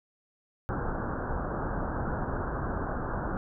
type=low-pass noise; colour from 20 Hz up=pink; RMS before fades=-32 dBFS; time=0.69-3.37 s; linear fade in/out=0 ms; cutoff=1600 Hz; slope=96 dB/octave; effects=none